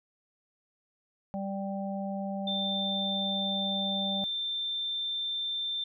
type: harmonic tone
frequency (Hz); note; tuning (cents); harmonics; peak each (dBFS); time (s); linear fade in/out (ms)
196; G3; 0; 1 / 3 / 4; -33 / -38 / -39; 1.34-4.24; 0
type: tone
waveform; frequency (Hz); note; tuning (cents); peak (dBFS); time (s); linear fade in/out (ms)
sine; 3570; A7; +24; -30; 2.47-5.84; 5
effects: none